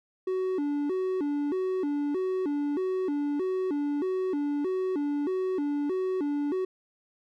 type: tone with vibrato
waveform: triangle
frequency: 329 Hz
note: E4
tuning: 3 cents flat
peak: -24 dBFS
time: 0.27-6.65 s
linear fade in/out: 5 ms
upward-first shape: square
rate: 1.6 Hz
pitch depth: 220 cents each way
effects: none